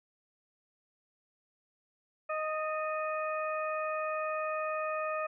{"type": "harmonic tone with a mistuned harmonic", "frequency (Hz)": 622.3, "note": "D#5", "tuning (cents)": 0, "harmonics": [1, 2, 3, 4], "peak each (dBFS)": [-34, -35, -44, -42], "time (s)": [2.29, 5.27], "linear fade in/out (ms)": 10, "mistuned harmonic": 3, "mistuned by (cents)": -41, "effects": []}